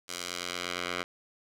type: tone with band-pass filter sweep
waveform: 10% pulse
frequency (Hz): 88.6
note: F2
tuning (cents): +25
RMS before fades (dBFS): -36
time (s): 0.08-1.04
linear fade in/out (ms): 20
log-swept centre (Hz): 6300 to 2100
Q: 0.78
effects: none